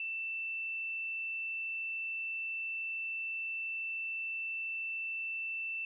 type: tone with frequency modulation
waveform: sine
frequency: 2667 Hz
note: E7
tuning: 20 cents sharp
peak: -35 dBFS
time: 0-5.85 s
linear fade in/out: 2 ms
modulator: 37.7 Hz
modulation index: 0.22
effects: none